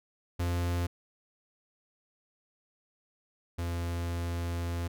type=tone pair in turn; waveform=45% pulse; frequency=87.1 / 85.7 Hz; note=F2 / F2; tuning=-4 / -32 cents; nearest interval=unison; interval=28 cents; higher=first; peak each=-28 / -31 dBFS; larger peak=first; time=0.39-0.87 / 3.58-4.88 s; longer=second; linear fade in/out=10 ms; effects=none